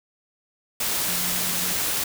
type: tone in noise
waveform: sine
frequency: 178.1 Hz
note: F3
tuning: 34 cents sharp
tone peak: -36 dBFS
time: 1.08-1.73 s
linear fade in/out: 5 ms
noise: white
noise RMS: -25 dBFS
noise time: 0.8-2.04 s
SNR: -14 dB
effects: none